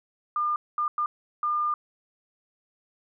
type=tone bursts at uneven times; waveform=sine; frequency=1205 Hz; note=D6; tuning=44 cents sharp; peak=-23 dBFS; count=4; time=0.36-0.56 / 0.78-0.88 / 0.98-1.06 / 1.43-1.74 s; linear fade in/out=2 ms; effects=none